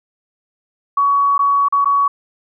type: tone with dropouts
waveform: sine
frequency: 1125 Hz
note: C#6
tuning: 25 cents sharp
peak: -11 dBFS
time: 0.97-2.08 s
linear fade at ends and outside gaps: 5 ms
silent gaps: 1.38-1.391 / 1.685-1.724 / 1.846-1.856 s
effects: none